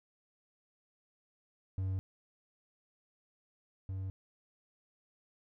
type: tone pair in turn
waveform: triangle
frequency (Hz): 94.8 / 95.32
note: F#2 / G2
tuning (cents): +43 / -48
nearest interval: unison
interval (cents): 9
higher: second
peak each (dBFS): -30 / -34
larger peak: first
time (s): 1.78-1.99 / 3.89-4.1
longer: neither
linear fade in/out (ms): 0
effects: none